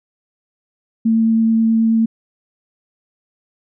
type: tone with vibrato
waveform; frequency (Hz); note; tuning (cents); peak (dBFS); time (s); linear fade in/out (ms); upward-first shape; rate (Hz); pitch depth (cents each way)
sine; 224.9; A3; +38; -11; 1.05-2.06; 10; triangle; 9.3; 9
effects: none